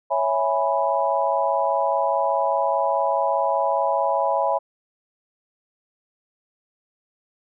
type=chord; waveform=sine; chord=C# minor seventh; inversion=none; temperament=equal; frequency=554.4 / 659.3 / 830.6 / 987.8 Hz; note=C#5 / E5 / G#5 / B5; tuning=0 / 0 / 0 / 0 cents; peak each=-24 dBFS; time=0.1-4.59 s; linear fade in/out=20 ms; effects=none